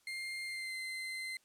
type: tone with pitch glide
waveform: 35% pulse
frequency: 2112 to 2067 Hz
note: C7 to C7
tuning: +16 to -22 cents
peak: -37 dBFS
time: 0.07-1.37 s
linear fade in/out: 2 ms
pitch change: -38 cents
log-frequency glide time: 0.44-0.75 s
effects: white hiss -71 dBFS RMS until 1.44 s + low-pass 11000 Hz 12 dB/octave